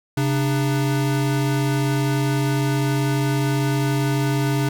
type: tone pair together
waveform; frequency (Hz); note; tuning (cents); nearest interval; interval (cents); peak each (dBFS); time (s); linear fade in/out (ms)
square; 134.99 / 298; C#3 / D4; -46 / +25; octave + major second; 1371; -20 / -25; 0.17-4.69; 5
effects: none